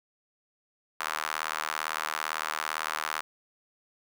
sawtooth tone with high-pass filter, 77.78 Hz, D#2, in tune, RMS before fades -33 dBFS, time 1-3.21 s, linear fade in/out 0 ms, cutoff 1200 Hz, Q 2.1, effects none

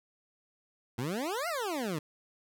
20% pulse exponential two-way sweep, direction up then down, 111.4 to 720 to 143.2 Hz, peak -27 dBFS, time 0.98-1.99 s, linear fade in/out 5 ms, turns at 1.48 s, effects none

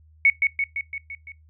sine tone with echo, 2217 Hz, C#7, in tune, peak -12 dBFS, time 0.25-0.3 s, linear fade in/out 2 ms, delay 170 ms, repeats 6, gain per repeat -4 dB, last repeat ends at 1.32 s, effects noise-tail reverb RT60 0.2 s tail -23 dB re dry + added 78 Hz sine -51 dBFS peak until 1.49 s

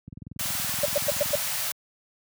click train, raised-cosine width 5 ms, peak -25 dBFS, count 28, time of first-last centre 0.08-1.354 s, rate 21.2 Hz
white band-stop noise, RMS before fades -29 dBFS, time 0.39-1.72 s, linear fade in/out 5 ms, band 180 to 550 Hz, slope 48 dB/octave
sine tone bursts, 583 Hz, D5, 13 cents flat, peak -19 dBFS, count 5, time 0.83-1.355 s, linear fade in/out 5 ms, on 25 ms, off 100 ms
effects high-pass 100 Hz 12 dB/octave

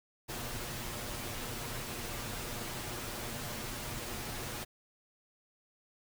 pink noise with comb filter, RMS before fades -40 dBFS, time 0.28-4.65 s, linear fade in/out 20 ms, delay 8.4 ms, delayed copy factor +0.6, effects none

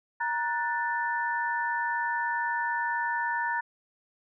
sine tone cluster, 939 / 1477 / 1768 Hz, A#5 / F#6 / A6, +12 / -3 / +8 cents, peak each -29 / -34 / -31 dBFS, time 0.2-3.61 s, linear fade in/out 10 ms, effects none

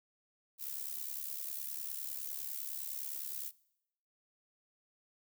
violet noise with amplitude modulation, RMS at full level -38 dBFS, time 0.58-3.52 s, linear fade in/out 50 ms, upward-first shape sine, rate 69.8 Hz, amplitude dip 75%, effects noise-tail reverb RT60 0.8 s tail -22 dB re dry

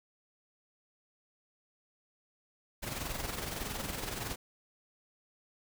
pink noise with amplitude modulation, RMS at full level -36 dBFS, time 2.82-4.36 s, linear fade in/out 20 ms, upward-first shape sine, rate 21.6 Hz, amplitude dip 55%, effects none

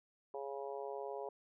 harmonic tone, 138.59 Hz, C#3, in tune, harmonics 3 / 4 / 5 / 6 / 7, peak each -44 / -46 / -48 / -50 / -51 dBFS, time 0.34-1.29 s, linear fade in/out 2 ms, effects none

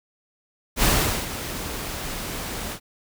pink noise with ADSR envelope, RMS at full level -18 dBFS, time 0.76-2.8 s, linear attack 79 ms, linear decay 420 ms, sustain -13 dB, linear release 82 ms, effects none

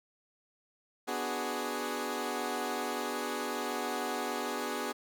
15% pulse chord, G# half-diminished seventh, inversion first, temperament equal, 246.9 / 293.7 / 370 / 415.3 Hz, B3 / D4 / F#4 / G#4, 0 / 0 / 0 / 0 cents, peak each -32 / -34 / -33 / -31 dBFS, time 1.07-4.93 s, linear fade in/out 20 ms, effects none

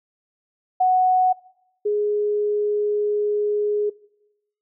sine tone pair in turn, 740 / 416.5 Hz, F#5 / G#4, 0 / +5 cents, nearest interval minor seventh, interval 995 cents, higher first, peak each -14 / -18 dBFS, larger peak first, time 0.8-1.33 / 1.85-3.9 s, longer second, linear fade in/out 10 ms, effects noise-tail reverb RT60 0.9 s tail -22 dB re dry

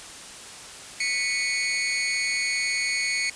sawtooth tone with amplitude modulation, 2215 Hz, C#7, 2 cents flat, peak -16 dBFS, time 1-3.3 s, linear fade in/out 5 ms, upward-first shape sine, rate 238 Hz, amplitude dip 90%, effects white hiss -41 dBFS RMS until 3.35 s + resampled to 22050 Hz

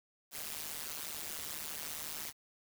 white noise with amplitude modulation, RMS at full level -38 dBFS, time 0.31-2.33 s, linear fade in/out 50 ms, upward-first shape sine, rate 152 Hz, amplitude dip 100%, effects none

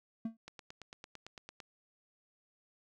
triangle tone with exponential decay, 224.9 Hz, A3, 38 cents sharp, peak -29 dBFS, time 0.25-0.37 s, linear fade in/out 5 ms, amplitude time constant 25 ms
click train, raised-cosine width 0.2 ms, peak -30 dBFS, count 11, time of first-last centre 0.48-1.602 s, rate 8.91 Hz
effects none

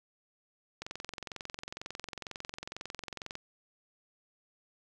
click train, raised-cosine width 0.2 ms, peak -22 dBFS, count 57, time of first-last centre 0.82-3.354 s, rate 22.1 Hz, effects none

